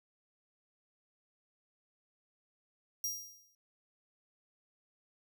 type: tone with exponential decay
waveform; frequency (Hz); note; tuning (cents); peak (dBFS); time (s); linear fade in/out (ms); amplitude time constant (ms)
sawtooth; 5700; F8; +34; -29; 3.04-3.55; 2; 110
effects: none